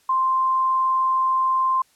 sine tone, 1046.5 Hz, C6, in tune, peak -17 dBFS, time 0.09-1.82 s, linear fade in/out 5 ms, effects white hiss -60 dBFS RMS until 1.95 s + low-pass 11000 Hz 12 dB/octave

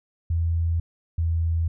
sine tone pair in turn, 83.4 / 82.68 Hz, E2 / E2, +21 / +6 cents, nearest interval unison, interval 15 cents, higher first, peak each -20 dBFS, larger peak neither, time 0.3-0.8 / 1.18-1.68 s, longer neither, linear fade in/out 5 ms, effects none

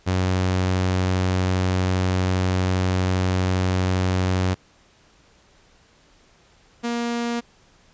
sawtooth tone pair in turn, 92.5 / 236.3 Hz, F#2 / A#3, 0 / +24 cents, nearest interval octave + major third, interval 1624 cents, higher second, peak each -15 / -19 dBFS, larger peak first, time 0.06-4.55 / 6.83-7.41 s, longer first, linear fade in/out 20 ms, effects pink hiss -56 dBFS RMS until 7.93 s + resampled to 16000 Hz

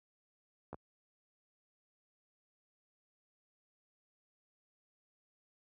clicks, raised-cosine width 1 ms, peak -30 dBFS, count 2, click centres 0.73 / 0.744 s, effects high-pass 60 Hz 12 dB/octave

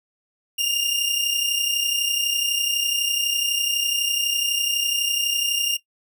sawtooth tone pair together, 2794 / 2826 Hz, F7 / F7, 0 / +20 cents, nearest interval unison, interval 20 cents, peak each -20 dBFS, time 0.58-5.77 s, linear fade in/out 10 ms, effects noise-tail reverb RT60 0.1 s tail -17 dB re dry

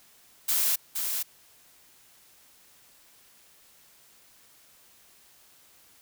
blue noise with echo, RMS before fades -25 dBFS, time 0.48-0.76 s, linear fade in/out 10 ms, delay 470 ms, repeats 1, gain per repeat -5 dB, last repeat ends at 1.23 s, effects white hiss -58 dBFS RMS until 6.01 s

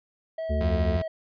triangle tone with vibrato, 644 Hz, E5, 41 cents flat, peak -27 dBFS, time 0.38-1.08 s, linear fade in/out 5 ms, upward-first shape sine, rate 3.9 Hz, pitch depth 10 cents each way
harmonic tone, 73.8 Hz, D2, 9 cents sharp, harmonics 1 / 3 / 5 / 6, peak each -24 / -32 / -38 / -39 dBFS, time 0.49-0.98 s, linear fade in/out 20 ms
30% pulse tone, 87.31 Hz, F2, in tune, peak -24 dBFS, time 0.61-1.02 s, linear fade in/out 0 ms
effects resampled to 11025 Hz

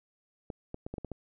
clicks, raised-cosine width 2 ms, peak -24 dBFS, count 7, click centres 0.502 / 0.744 / 0.865 / 0.94 / 0.982 / 1.047 / 1.117 s, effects none

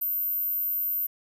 sine tone, 13590 Hz, G#9, 39 cents sharp, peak -25 dBFS, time 0.01-1.07 s, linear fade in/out 10 ms, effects none

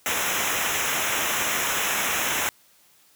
pink noise with comb filter, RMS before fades -25 dBFS, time 0.06-2.49 s, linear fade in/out 0 ms, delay 0.22 ms, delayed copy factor -0.9, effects white hiss -58 dBFS RMS until 3.15 s + high-pass 60 Hz 12 dB/octave

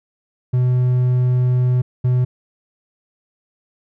triangle tone bursts at uneven times, 125.4 Hz, B2, 27 cents sharp, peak -11 dBFS, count 2, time 0.53-1.82 / 2.04-2.25 s, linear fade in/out 10 ms, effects none

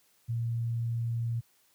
sine tone, 116.54 Hz, A#2, in tune, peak -28 dBFS, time 0.28-1.41 s, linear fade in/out 20 ms, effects white hiss -67 dBFS RMS until 1.74 s + high-pass 60 Hz 12 dB/octave

